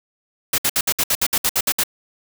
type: noise bursts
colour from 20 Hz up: white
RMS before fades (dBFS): -18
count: 12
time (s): 0.53-1.836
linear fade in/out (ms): 5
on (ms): 52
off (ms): 62
effects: none